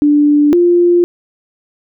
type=tone pair in turn; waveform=sine; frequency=293.7 / 349.3 Hz; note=D4 / F4; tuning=0 / 0 cents; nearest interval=minor third; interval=300 cents; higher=second; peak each=-6 dBFS; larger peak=neither; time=0.02-0.53 / 0.53-1.04 s; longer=neither; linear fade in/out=0 ms; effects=none